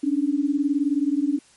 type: beating tone pair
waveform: sine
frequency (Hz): 277.2 / 296.2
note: C#4 / D4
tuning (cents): 0 / +15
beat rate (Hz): 19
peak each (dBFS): -22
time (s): 0.03-1.39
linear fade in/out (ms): 10
effects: white hiss -55 dBFS RMS until 1.56 s + MP3 48 kbps